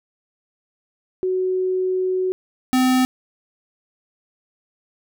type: tone pair in turn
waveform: sine / square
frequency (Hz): 371.4 / 256.3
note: F#4 / C4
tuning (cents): +7 / -36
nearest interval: tritone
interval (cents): 643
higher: first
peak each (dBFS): -18 / -15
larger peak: second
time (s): 1.23-2.32 / 2.73-3.05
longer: first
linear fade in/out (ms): 0
effects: none